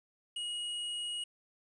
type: tone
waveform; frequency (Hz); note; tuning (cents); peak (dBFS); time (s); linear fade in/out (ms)
square; 2893; F#7; -40; -36; 0.36-1.24; 5
effects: resampled to 22050 Hz + 11-bit